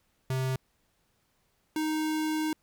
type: tone pair in turn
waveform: square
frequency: 130.81 / 311.1 Hz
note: C3 / D#4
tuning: 0 / 0 cents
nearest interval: octave + minor third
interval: 1500 cents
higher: second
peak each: -28 / -28 dBFS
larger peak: neither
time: 0.3-0.56 / 1.76-2.53 s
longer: second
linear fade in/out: 2 ms
effects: pink hiss -72 dBFS RMS until 2.62 s